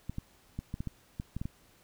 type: clicks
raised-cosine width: 5 ms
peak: -23 dBFS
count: 10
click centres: 0.096 / 0.184 / 0.59 / 0.741 / 0.805 / 0.873 / 1.199 / 1.366 / 1.415 / 1.455 s
effects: pink hiss -63 dBFS RMS until 1.83 s